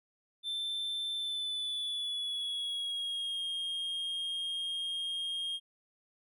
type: tone with pitch glide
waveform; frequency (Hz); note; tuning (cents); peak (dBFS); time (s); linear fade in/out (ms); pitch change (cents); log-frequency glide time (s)
triangle; 3549 to 3236; A7 to G#7; +14 to -46; -32; 0.43-5.6; 50; -160; 1.15-3.42
effects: none